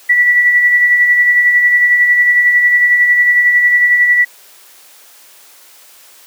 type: tone with tremolo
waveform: sine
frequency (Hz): 1954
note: B6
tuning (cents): -19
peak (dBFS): -5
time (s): 0.09-4.25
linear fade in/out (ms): 10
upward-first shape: sine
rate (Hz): 11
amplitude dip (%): 40
effects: white hiss -42 dBFS RMS until 6.26 s + high-pass 400 Hz 12 dB/octave